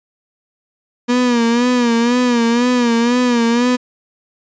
35% pulse tone with vibrato, 240.1 Hz, B3, 49 cents flat, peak -10 dBFS, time 1.08-3.77 s, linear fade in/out 20 ms, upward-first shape sine, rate 2 Hz, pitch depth 69 cents each way, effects resampled to 16000 Hz

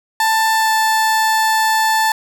30% pulse tone with pitch glide, 886 to 880.4 Hz, A5 to A5, +12 to +1 cents, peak -10 dBFS, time 0.2-2.12 s, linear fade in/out 2 ms, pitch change -11 cents, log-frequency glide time 0.55-0.71 s, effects none

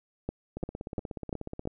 two click trains, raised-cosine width 2 ms, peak -18 / -23 dBFS, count 5 / 19, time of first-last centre 0.29-1.674 / 0.57-1.654 s, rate 2.89 / 16.6 Hz, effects none

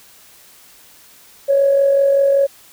sine tone with amplitude modulation, 554.4 Hz, C#5, in tune, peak -8 dBFS, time 1.48-2.47 s, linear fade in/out 20 ms, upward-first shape sine, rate 45.2 Hz, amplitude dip 40%, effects tanh soft clip ceiling -4 dBFS + white hiss -46 dBFS RMS until 2.72 s

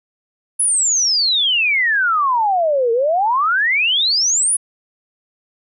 sine exponential two-way sweep, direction down then up, 10548 to 449.8 to 10548 Hz, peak -13 dBFS, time 0.59-4.57 s, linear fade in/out 10 ms, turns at 2.92 s, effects none

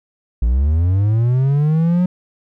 triangle linear sweep, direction up, 54 to 182.7 Hz, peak -10 dBFS, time 0.42-2.06 s, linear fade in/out 5 ms, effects none

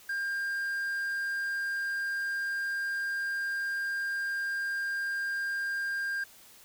triangle tone, 1600 Hz, G6, 35 cents sharp, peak -28 dBFS, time 0.09-6.24 s, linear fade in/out 5 ms, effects white hiss -55 dBFS RMS until 6.64 s

